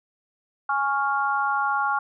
sine chord, Db major, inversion second, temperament equal, 830.6 / 1108.7 / 1396.9 Hz, Ab5 / Db6 / F6, 0 / 0 / 0 cents, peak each -25 / -26 / -25 dBFS, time 0.69-1.99 s, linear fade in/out 5 ms, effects none

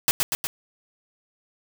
white noise with echo, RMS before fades -19 dBFS, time 0.08-0.11 s, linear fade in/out 0 ms, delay 120 ms, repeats 3, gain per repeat -3 dB, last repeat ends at 0.47 s, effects none

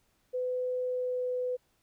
sine tone with pitch glide, 503 to 500.1 Hz, B4 to B4, +32 to +22 cents, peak -29 dBFS, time 0.33-1.57 s, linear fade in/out 20 ms, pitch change -10 cents, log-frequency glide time 0.83-1.29 s, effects pink hiss -72 dBFS RMS until 1.82 s

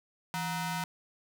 sawtooth ring-modulated tone, 554.4 Hz, C#5, in tune, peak -25 dBFS, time 0.34-0.84 s, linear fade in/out 0 ms, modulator 387 Hz, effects none

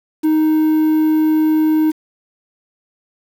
triangle tone with quantisation, 311.1 Hz, D#4, in tune, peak -9 dBFS, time 0.23-1.92 s, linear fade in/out 20 ms, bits 6, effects none

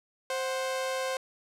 sawtooth tone pair together, 524.7 / 742 Hz, C5 / F#5, +5 / +5 cents, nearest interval tritone, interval 600 cents, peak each -26 / -35 dBFS, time 0.3-1.17 s, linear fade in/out 2 ms, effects low-pass 11000 Hz 12 dB/octave

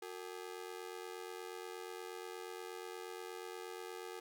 sawtooth ring-modulated tone, 410 Hz, G#4, 22 cents flat, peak -38 dBFS, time 0.02-4.2 s, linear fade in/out 5 ms, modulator 44.2 Hz, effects none

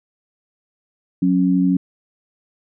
sine tone pair together, 182.7 / 274.7 Hz, F#3 / C#4, -22 / -16 cents, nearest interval perfect fifth, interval 706 cents, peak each -16 dBFS, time 1.22-1.77 s, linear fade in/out 5 ms, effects none

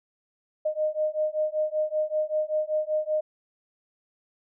sine beating tone pair, 613 / 618.2 Hz, D#5 / D#5, -26 / -11 cents, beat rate 5.2 Hz, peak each -27 / -27 dBFS, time 0.65-3.21 s, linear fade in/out 10 ms, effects none

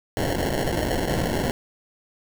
blue noise with sample-and-hold, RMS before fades -24 dBFS, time 0.17-1.51 s, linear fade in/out 0 ms, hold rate 1225 Hz, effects none

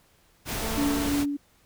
pink noise, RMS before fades -31 dBFS, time 0.45-1.26 s, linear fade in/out 50 ms
click train, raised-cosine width 1 ms, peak -24 dBFS, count 105, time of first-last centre 0.62-1.086 s, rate 223 Hz
sine tone with tremolo, 286.2 Hz, D4, 45 cents flat, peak -22 dBFS, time 0.77-1.37 s, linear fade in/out 10 ms, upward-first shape sine, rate 3 Hz, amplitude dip 45%
effects pink hiss -62 dBFS RMS until 1.65 s

